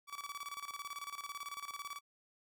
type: tone with tremolo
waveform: sawtooth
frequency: 1145 Hz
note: D6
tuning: 44 cents flat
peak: -37 dBFS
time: 0.07-2.01 s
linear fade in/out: 50 ms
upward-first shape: square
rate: 18 Hz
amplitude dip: 75%
effects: none